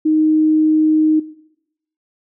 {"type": "tone", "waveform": "sine", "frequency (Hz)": 311.1, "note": "D#4", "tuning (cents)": 0, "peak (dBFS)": -11, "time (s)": [0.05, 1.2], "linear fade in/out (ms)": 10, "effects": ["noise-tail reverb RT60 0.8 s tail -18 dB re dry"]}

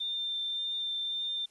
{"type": "tone with vibrato", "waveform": "sine", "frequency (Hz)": 3588, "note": "A7", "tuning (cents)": 33, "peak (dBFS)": -31, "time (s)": [0, 1.46], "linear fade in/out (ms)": 10, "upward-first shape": "sine", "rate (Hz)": 1.8, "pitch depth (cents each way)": 9, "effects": ["white hiss -65 dBFS RMS until 1.5 s", "resampled to 24000 Hz"]}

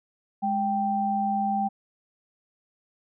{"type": "tone pair together", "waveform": "sine", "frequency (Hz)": [207.7, 784], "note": ["G#3", "G5"], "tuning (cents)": [0, 0], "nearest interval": "octave + major seventh", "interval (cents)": 2300, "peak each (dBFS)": [-28, -24], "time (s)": [0.42, 1.69], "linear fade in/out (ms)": 20, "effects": []}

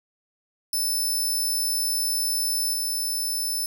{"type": "tone with level steps", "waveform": "15% pulse", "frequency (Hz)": 5280, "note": "E8", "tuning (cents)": 2, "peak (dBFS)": [-17, -19], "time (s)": [0.73, 3.66], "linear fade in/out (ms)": 2, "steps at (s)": 2.73, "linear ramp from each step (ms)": 10, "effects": []}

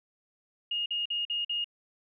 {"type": "tone bursts", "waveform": "sine", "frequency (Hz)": 2852, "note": "F7", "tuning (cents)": 36, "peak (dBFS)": -28, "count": 5, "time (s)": [0.71, 1.644], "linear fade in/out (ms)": 5, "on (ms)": 150, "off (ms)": 46, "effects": []}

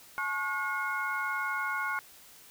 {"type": "tone cluster", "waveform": "sine", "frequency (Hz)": [860, 1093, 1441, 2165], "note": ["A5", "C#6", "F#6", "C#7"], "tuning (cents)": [-40, -25, -46, -41], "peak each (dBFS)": [-39, -35, -32, -38], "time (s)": [0.18, 1.99], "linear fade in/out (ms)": 0, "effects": ["white hiss -54 dBFS RMS until 2.5 s"]}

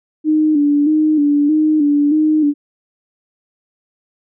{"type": "tone with vibrato", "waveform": "sine", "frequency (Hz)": 299.3, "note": "D4", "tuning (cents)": 33, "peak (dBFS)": -10, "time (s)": [0.24, 2.54], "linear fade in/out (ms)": 50, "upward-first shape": "square", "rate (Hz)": 1.6, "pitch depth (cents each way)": 53, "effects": []}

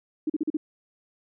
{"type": "tone bursts", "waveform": "sine", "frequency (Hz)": 308.6, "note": "D#4", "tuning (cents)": -14, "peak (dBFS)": -22, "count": 5, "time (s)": [0.27, 0.57], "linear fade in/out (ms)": 5, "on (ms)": 28, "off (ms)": 40, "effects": []}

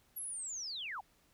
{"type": "linear sweep", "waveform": "sine", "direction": "down", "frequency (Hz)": [11600, 683], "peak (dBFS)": -39, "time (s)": [0.16, 1.01], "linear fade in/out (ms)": 10, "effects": ["pink hiss -70 dBFS RMS until 1.33 s"]}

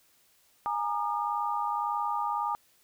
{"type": "chord", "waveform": "sine", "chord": "Ab suspended second", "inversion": "none", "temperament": "equal with one note detuned", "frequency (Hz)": [830.6, 932.3, 1213.3], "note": ["Ab5", "Bb5", "Eb6"], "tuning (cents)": [0, 0, -44], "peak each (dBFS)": -32, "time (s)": [0.66, 2.55], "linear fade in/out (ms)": 0, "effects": ["white hiss -65 dBFS RMS until 2.83 s"]}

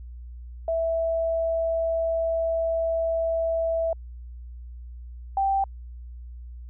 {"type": "tone pair in turn", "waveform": "sine", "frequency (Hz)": [658, 782.5], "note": ["E5", "G5"], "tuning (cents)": [-3, -3], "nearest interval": "minor third", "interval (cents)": 300, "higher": "second", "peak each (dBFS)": [-22, -20], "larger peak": "second", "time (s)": [[0.68, 3.93], [5.37, 5.64]], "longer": "first", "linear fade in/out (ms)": 2, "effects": ["added 60 Hz sine -37 dBFS peak until 6.69 s"]}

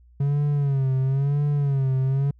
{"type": "tone with vibrato", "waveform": "triangle", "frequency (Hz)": 138.59, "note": "C#3", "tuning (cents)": 0, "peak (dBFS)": -17, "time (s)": [0.2, 2.31], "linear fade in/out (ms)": 5, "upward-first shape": "sine", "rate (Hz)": 0.99, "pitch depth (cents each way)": 91, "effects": ["added 60 Hz sine -50 dBFS peak until 2.39 s"]}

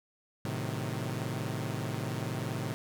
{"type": "chord", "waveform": "sawtooth", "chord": "A diminished seventh", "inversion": "none", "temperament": "equal", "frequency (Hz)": [110, 130.81, 155.56, 185], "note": ["A2", "C3", "Eb3", "Gb3"], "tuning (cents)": [0, 0, 0, 0], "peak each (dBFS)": [-33, -33, -35, -39], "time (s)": [0.45, 2.74], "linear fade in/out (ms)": 0, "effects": []}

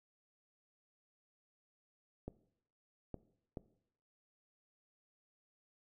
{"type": "clicks", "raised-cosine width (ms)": 2, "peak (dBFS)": -29, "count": 3, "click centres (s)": [2.28, 3.143, 3.572], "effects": ["noise-tail reverb RT60 0.7 s tail -18 dB re dry"]}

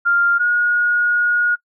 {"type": "tone pair in turn", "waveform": "sine", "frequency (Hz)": [1397, 1442.1], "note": ["F6", "F#6"], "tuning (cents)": [0, -45], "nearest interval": "minor second", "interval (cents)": 55, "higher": "second", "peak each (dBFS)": [-12, -13], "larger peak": "first", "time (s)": [[0.05, 0.39], [0.39, 1.56]], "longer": "second", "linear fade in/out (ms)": 20, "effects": ["noise-tail reverb RT60 0.1 s tail -24 dB re dry"]}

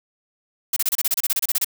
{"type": "noise bursts", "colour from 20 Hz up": "blue", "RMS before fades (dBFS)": -20, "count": 15, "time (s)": [0.73, 1.646], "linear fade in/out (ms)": 5, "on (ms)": 34, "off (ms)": 29, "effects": []}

